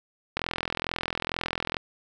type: click train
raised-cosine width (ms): 0.3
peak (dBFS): -11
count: 60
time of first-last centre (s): 0.37-1.768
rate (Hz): 42.2
effects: none